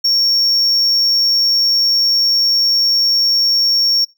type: tone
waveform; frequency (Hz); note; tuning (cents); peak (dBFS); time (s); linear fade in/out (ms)
triangle; 5510; F8; -24; -10; 0.04-4.05; 10
effects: noise-tail reverb RT60 0.2 s tail -21 dB re dry